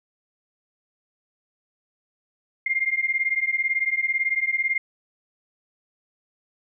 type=beating tone pair; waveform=sine; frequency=2105 / 2123 Hz; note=C7 / C7; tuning=+10 / +25 cents; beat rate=18 Hz; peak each=-24 / -24 dBFS; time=2.66-4.78 s; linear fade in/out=5 ms; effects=none